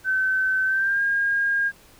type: tone with pitch glide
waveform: sine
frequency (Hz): 1531 to 1620.2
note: G6 to G#6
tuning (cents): -41 to -43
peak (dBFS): -19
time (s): 0.04-1.72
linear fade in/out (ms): 50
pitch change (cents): +98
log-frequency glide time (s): 0.65-1.02
effects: pink hiss -52 dBFS RMS until 1.99 s